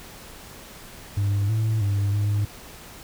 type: tone with pitch steps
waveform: sine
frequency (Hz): 100.6 / 110.1 / 100.4 / 103.1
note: G2 / A2 / G2 / G#2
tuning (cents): +45 / +2 / +42 / -12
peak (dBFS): -17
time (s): 1.17-2.45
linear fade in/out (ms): 5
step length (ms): 320
effects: tanh soft clip ceiling -19 dBFS + pink hiss -43 dBFS RMS until 3.03 s